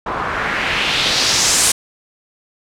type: noise with low-pass filter sweep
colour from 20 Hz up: white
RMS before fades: -17 dBFS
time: 0.06-1.72 s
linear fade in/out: 5 ms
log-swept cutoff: 1000 to 9200 Hz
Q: 2
effects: none